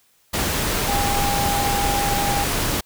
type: tone in noise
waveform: sine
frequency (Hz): 807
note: G#5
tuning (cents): -50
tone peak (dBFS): -22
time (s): 0.88-2.44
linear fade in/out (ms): 10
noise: pink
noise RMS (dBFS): -22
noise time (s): 0.33-2.81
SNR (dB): -3
effects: white hiss -60 dBFS RMS until 2.85 s